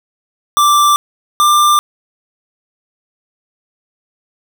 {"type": "tone pair in turn", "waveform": "square", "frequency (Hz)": [1175, 1189.3], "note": ["D6", "D6"], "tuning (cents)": [1, 21], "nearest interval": "unison", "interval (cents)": 20, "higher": "second", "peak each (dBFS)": -8, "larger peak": "neither", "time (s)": [[0.57, 0.96], [1.4, 1.79]], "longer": "neither", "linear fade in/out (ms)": 0, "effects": []}